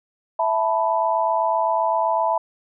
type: chord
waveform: sine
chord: E suspended fourth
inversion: none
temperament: equal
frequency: 659.3 / 880 / 987.8 Hz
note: E5 / A5 / B5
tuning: 0 / 0 / 0 cents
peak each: -22 dBFS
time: 0.39-2.38 s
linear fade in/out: 5 ms
effects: none